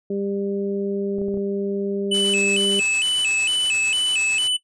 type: harmonic tone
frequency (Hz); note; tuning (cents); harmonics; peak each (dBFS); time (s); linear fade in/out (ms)
199; G3; +26; 1 / 2 / 3; -26 / -24 / -36; 0.1-2.8; 5
type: clicks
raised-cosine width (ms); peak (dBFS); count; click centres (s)
2; -23; 5; 1.185 / 1.216 / 1.284 / 1.342 / 1.373
type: tone with vibrato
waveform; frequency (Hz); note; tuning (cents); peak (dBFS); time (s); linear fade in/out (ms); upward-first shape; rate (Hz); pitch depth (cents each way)
square; 2794; F7; 0; -19; 2.11-4.57; 10; square; 2.2; 120
type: noise with tremolo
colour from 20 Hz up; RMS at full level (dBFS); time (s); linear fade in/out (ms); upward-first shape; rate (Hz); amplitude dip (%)
white; -33; 2.14-4.48; 5; sine; 8.8; 35
effects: noise-tail reverb RT60 0.1 s tail -17 dB re dry + resampled to 22050 Hz